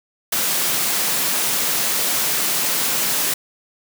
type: high-pass noise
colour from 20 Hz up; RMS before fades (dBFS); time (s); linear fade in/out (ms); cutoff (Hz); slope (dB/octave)
white; -20; 0.32-3.34; 5; 120; 96
effects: none